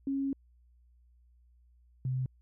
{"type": "tone pair in turn", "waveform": "sine", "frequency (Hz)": [273.9, 129.26], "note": ["C#4", "C3"], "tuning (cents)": [-21, -21], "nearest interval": "octave + minor second", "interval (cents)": 1300, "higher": "first", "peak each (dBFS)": [-29, -29], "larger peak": "neither", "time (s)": [[0.07, 0.33], [2.05, 2.26]], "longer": "first", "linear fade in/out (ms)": 2, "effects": ["added 60 Hz sine -60 dBFS peak until 2.41 s"]}